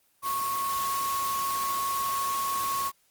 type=tone in noise; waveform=sine; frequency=1100 Hz; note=C#6; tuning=14 cents flat; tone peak=-27 dBFS; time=0.22-2.92 s; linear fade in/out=50 ms; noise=white; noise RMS=-35 dBFS; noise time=0.22-2.92 s; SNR=+5 dB; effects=white hiss -67 dBFS RMS until 3.1 s + Opus 24 kbps